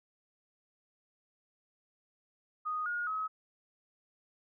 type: tone with pitch steps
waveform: sine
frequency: 1242 / 1433 / 1277 Hz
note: D#6 / F6 / D#6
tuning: -3 / +44 / +45 cents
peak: -32 dBFS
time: 2.65-3.28 s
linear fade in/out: 20 ms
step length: 210 ms
effects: none